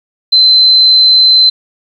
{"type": "tone", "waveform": "sine", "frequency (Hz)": 4071, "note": "C8", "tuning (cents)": -48, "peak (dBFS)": -3, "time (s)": [0.32, 1.5], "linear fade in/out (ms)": 10, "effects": ["7-bit"]}